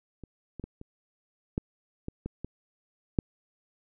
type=clicks; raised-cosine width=3 ms; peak=-30 / -26 / -25 / -30 / -15 / -21 / -21 / -22 / -10 dBFS; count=9; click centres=0.237 / 0.597 / 0.64 / 0.814 / 1.579 / 2.084 / 2.26 / 2.446 / 3.188 s; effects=none